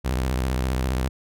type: tone with vibrato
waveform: sawtooth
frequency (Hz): 64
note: C2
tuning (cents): -38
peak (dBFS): -18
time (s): 0.04-1.09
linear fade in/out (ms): 20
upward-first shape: square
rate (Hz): 15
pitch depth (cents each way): 110
effects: none